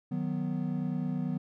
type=chord; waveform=triangle; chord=B major; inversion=first; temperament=equal; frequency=155.56 / 185 / 246.9 Hz; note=D#3 / F#3 / B3; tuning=0 / 0 / 0 cents; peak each=-32 dBFS; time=0.11-1.38 s; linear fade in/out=10 ms; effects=none